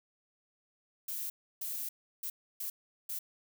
violet noise bursts at uneven times, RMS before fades -38 dBFS, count 5, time 1.08-1.3 / 1.61-1.89 / 2.23-2.3 / 2.6-2.7 / 3.09-3.19 s, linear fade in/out 5 ms, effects none

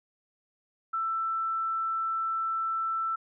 sine tone, 1330 Hz, E6, 15 cents sharp, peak -27 dBFS, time 0.93-3.16 s, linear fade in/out 10 ms, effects none

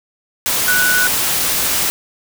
sine tone in noise, 1480 Hz, F#6, in tune, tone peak -13 dBFS, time 0.68-1.07 s, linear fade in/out 0 ms, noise white, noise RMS -17 dBFS, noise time 0.46-1.9 s, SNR +1 dB, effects none

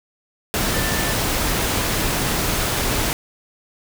sine tone in noise, 1770 Hz, A6, 10 cents sharp, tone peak -29 dBFS, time 0.74-1.13 s, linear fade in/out 0 ms, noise pink, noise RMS -21 dBFS, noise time 0.54-3.13 s, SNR -11 dB, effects none

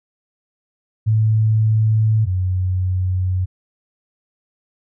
sine tone pair in turn, 109.4 / 92.24 Hz, A2 / F#2, -9 / -5 cents, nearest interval minor third, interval 296 cents, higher first, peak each -12 / -16 dBFS, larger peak first, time 1.06-2.26 / 2.26-3.46 s, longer neither, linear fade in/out 20 ms, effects none

